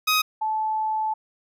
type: tone pair in turn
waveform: 15% pulse / sine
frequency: 1257 / 869.7 Hz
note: D#6 / A5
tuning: +17 / -20 cents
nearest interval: tritone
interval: 637 cents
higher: first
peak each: -12 / -22 dBFS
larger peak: first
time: 0.07-0.22 / 0.41-1.14 s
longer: second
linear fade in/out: 10 ms
effects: none